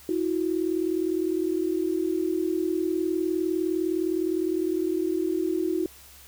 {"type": "tone pair together", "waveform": "sine", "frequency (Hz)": [324.4, 364.1], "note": ["E4", "F#4"], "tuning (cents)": [-28, -28], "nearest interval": "major second", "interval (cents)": 200, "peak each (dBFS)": -26, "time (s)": [0.09, 5.86], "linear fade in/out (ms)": 2, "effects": ["added 68 Hz sine -55 dBFS peak until 6.27 s", "white hiss -50 dBFS RMS until 6.27 s"]}